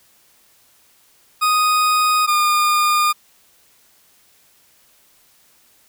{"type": "tone pair in turn", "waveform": "40% pulse", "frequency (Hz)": [1244.5, 1214], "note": ["D#6", "D#6"], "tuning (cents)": [0, -43], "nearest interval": "unison", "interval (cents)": 43, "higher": "first", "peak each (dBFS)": -13, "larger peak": "neither", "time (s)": [[1.41, 2.27], [2.27, 3.13]], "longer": "neither", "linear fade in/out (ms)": 20, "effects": ["white hiss -55 dBFS RMS until 5.88 s"]}